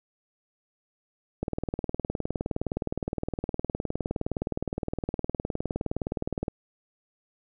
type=click train; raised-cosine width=2 ms; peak=-15 dBFS; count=99; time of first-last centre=1.43-6.482 s; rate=19.4 Hz; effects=none